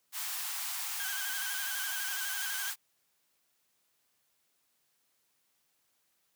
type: high-pass noise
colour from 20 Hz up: white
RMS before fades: -37 dBFS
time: 0.12-2.76 s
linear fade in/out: 50 ms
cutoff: 720 Hz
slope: 96 dB/octave
type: tone with vibrato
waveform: 35% pulse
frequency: 1568 Hz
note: G6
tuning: in tune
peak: -36 dBFS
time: 1-2.7 s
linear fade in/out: 0 ms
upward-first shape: square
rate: 12 Hz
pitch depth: 53 cents each way
effects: white hiss -75 dBFS RMS until 6.35 s + high-pass 80 Hz 12 dB/octave